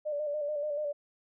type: tone with vibrato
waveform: sine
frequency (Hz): 592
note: D5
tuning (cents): +14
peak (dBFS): -30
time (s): 0.05-0.93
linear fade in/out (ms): 20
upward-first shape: square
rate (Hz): 6.9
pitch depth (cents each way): 39
effects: none